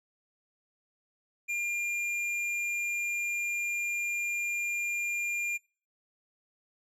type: tone with hard clipping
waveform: sine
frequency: 2400 Hz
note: D7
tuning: 37 cents sharp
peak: -31 dBFS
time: 1.48-5.58 s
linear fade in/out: 20 ms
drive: 13 dB
effects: noise-tail reverb RT60 0.4 s tail -25 dB re dry + low-pass 11000 Hz 12 dB/octave